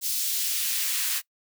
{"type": "noise with high-pass filter sweep", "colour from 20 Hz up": "white", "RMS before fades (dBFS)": -27, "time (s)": [0.01, 1.22], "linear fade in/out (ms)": 50, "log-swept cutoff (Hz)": [4600, 1600], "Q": 0.89, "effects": ["noise-tail reverb RT60 0.1 s tail -22 dB re dry"]}